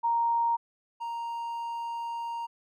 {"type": "tone pair in turn", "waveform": ["sine", "triangle"], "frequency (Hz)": [932.3, 932.3], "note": ["A#5", "A#5"], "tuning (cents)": [0, 0], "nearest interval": "unison", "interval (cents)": 0, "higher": "neither", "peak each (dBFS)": [-23, -30], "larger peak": "first", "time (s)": [[0.03, 0.57], [1, 2.47]], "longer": "second", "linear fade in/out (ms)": 20, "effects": []}